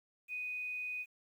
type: tone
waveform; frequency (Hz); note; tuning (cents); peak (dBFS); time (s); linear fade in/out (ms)
sine; 2489; D#7; 0; -37; 0.28-1.06; 50
effects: 11-bit